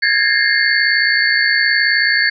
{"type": "tone cluster", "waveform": "sine", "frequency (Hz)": [1635, 1694, 1828, 2117, 4472], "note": ["G#6", "G#6", "A#6", "C7", "C#8"], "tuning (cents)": [-28, 34, -34, 20, 14], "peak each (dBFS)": -18, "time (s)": [0.02, 2.3], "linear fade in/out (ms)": 10, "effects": []}